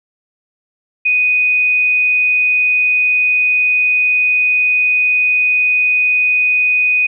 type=tone; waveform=sine; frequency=2489 Hz; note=D#7; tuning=in tune; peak=-10 dBFS; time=1.05-7.07 s; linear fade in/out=10 ms; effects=none